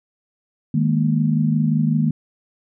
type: chord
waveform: sine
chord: D# suspended fourth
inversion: none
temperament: equal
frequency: 155.56 / 207.7 / 233.1 Hz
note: D#3 / G#3 / A#3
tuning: 0 / 0 / 0 cents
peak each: -18 / -22 / -20 dBFS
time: 0.74-2.11 s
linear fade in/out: 5 ms
effects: none